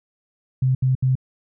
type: tone bursts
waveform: sine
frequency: 130 Hz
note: C3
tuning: 11 cents flat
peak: -15 dBFS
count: 3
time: 0.62-1.154 s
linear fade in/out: 5 ms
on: 130 ms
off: 72 ms
effects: none